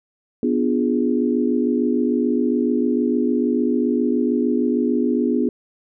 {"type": "chord", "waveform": "sine", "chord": "B diminished seventh", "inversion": "none", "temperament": "equal", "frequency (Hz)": [246.9, 293.7, 349.2, 415.3], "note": ["B3", "D4", "F4", "Ab4"], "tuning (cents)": [0, 0, 0, 0], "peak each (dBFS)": [-19, -23, -24, -24], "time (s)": [0.43, 5.49], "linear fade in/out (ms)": 2, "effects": []}